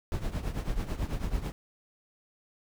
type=noise with tremolo; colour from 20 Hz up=brown; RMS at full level=-29 dBFS; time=0.12-1.52 s; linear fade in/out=0 ms; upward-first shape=triangle; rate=9.1 Hz; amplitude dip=80%; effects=none